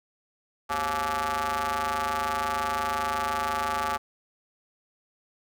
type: ring-modulated tone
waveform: sawtooth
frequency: 153.4 Hz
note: D#3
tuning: 24 cents flat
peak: -19 dBFS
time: 0.69-3.98 s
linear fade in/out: 20 ms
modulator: 1010 Hz
effects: none